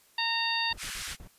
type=harmonic tone; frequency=920 Hz; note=A#5; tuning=23 cents flat; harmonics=1 / 2 / 3 / 4 / 5; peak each=-33 / -33 / -33 / -33 / -33 dBFS; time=0.18-0.73 s; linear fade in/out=5 ms
type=noise bursts; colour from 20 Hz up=brown; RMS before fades=-46 dBFS; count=5; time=0.7-1.277 s; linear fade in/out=5 ms; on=81 ms; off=43 ms
type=band-pass noise; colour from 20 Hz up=pink; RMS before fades=-38 dBFS; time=0.77-1.17 s; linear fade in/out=50 ms; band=1400 to 11000 Hz; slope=24 dB/octave
effects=white hiss -62 dBFS RMS until 1.38 s + resampled to 32000 Hz